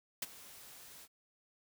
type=noise with ADSR envelope; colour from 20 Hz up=white; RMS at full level=-35 dBFS; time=0.22-1.08 s; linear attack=4 ms; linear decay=27 ms; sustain=-19 dB; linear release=49 ms; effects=none